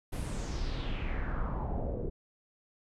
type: noise with low-pass filter sweep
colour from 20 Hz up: brown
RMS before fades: -34 dBFS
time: 0.12-2.1 s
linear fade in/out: 10 ms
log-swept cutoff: 12000 to 400 Hz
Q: 3.5
effects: none